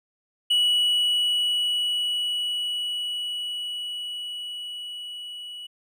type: tone with level ramp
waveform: triangle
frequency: 2937 Hz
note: F#7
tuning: 13 cents flat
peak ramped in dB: -16 to -34 dBFS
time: 0.5-5.67 s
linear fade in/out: 10 ms
effects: none